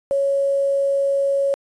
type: tone with quantisation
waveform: sine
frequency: 554.4 Hz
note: C#5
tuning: in tune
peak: -16 dBFS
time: 0.11-1.54 s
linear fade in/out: 0 ms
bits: 7
effects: resampled to 22050 Hz